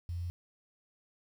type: tone with pitch steps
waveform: sine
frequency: 86.4 / 86.95 / 87.5 Hz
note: F2 / F2 / F2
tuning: -18 / -7 / +4 cents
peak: -34 dBFS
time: 0.09-0.3 s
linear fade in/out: 0 ms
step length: 70 ms
effects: 10-bit